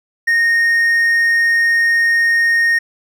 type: tone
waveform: triangle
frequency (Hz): 1852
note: A#6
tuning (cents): -12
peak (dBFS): -9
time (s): 0.27-2.79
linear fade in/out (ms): 10
effects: none